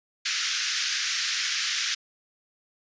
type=band-pass noise; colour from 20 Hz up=white; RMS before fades=-28 dBFS; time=0.25-1.95 s; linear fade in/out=10 ms; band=1400 to 6400 Hz; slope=48 dB/octave; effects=resampled to 16000 Hz